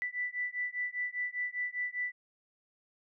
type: beating tone pair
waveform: sine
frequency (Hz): 1975.5 / 1980.5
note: B6 / B6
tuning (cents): 0 / +4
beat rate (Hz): 5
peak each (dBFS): -36 / -36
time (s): 0.02-2.12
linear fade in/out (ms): 0
effects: none